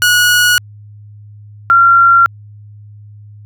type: tone pair in turn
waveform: sawtooth / sine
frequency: 1457 / 1375.2 Hz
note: F#6 / F6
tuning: -27 / -27 cents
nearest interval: minor second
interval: 100 cents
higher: first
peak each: -4 dBFS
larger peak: neither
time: 0.02-0.58 / 1.7-2.26 s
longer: neither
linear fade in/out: 0 ms
effects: added 104 Hz sine -33 dBFS peak until 3.45 s